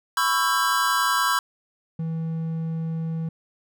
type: chord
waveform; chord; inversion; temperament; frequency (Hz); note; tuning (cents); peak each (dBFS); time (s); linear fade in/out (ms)
square; C# half-diminished seventh; third; just; 997.9 / 1108.7 / 1330.5 / 1596.6; B5 / C#6 / E6 / G6; +18 / 0 / +16 / +31; -26; 0.17-1.39; 2
type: tone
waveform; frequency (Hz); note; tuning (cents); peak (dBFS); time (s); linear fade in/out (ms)
triangle; 162.5; E3; -24; -23; 1.99-3.29; 5
effects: none